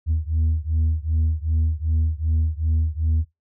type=beating tone pair; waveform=sine; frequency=78.3 / 80.9 Hz; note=D#2 / E2; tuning=+11 / -32 cents; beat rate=2.6 Hz; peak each=-19 / -20 dBFS; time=0.06-3.25 s; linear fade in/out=50 ms; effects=noise-tail reverb RT60 0.2 s tail -24 dB re dry + tanh soft clip ceiling -15 dBFS